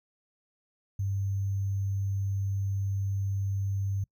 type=tone with sample-and-hold; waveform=sine; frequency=98.2 Hz; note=G2; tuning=4 cents sharp; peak=-27 dBFS; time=0.99-4.04 s; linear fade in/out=5 ms; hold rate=6300 Hz; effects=noise-tail reverb RT60 0.1 s tail -25 dB re dry